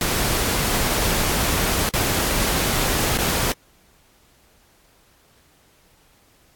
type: noise with dropouts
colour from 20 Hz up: pink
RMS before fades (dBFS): -21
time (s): 0.01-3.52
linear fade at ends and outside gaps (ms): 1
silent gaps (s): 1.891-1.937 / 3.174-3.187
effects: pink hiss -57 dBFS RMS until 6.55 s + AAC 64 kbps